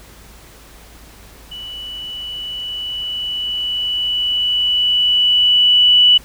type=tone with level ramp; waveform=sine; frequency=2960 Hz; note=F#7; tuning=in tune; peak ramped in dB=-28 to -6 dBFS; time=1.51-6.18 s; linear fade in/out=10 ms; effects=added 54 Hz sine -43 dBFS peak until 6.24 s + pink hiss -43 dBFS RMS until 6.24 s